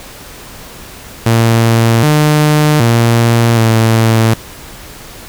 sawtooth tone with pitch steps, 114.8 / 151 / 116.6 / 112.8 Hz, A#2 / D3 / A#2 / A2, -26 / +48 / +1 / +44 cents, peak -3 dBFS, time 1.26-4.34 s, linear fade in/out 5 ms, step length 770 ms, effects pink hiss -32 dBFS RMS until 5.28 s

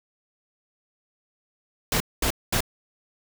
pink noise bursts, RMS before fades -23 dBFS, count 3, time 1.92-2.606 s, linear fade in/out 2 ms, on 82 ms, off 220 ms, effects none

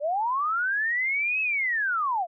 sine linear two-way sweep, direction up then down, 554.4 to 2602 to 647 Hz, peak -23 dBFS, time 0-2.27 s, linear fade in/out 50 ms, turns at 1.41 s, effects none

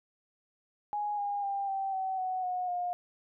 sine tone with pitch steps, 830.6 / 812.6 / 794.9 / 777.7 / 760.8 / 744.3 / 728.1 / 712.3 Hz, G#5 / G#5 / G5 / G5 / F#5 / F#5 / F#5 / F5, 0 / -38 / +24 / -14 / +48 / +10 / -28 / +34 cents, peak -30 dBFS, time 0.93-2.93 s, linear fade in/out 0 ms, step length 250 ms, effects none

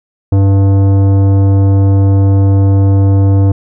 triangle tone with tanh clipping, 98 Hz, G2, in tune, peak -7 dBFS, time 0.32-3.52 s, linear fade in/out 5 ms, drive 18 dB, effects none

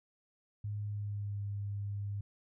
sine tone with pitch glide, 103.83 to 101.28 Hz, G#2 to G#2, 0 to -43 cents, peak -35 dBFS, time 0.64-2.21 s, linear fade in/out 5 ms, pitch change -43 cents, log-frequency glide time 0.83-1.42 s, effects none

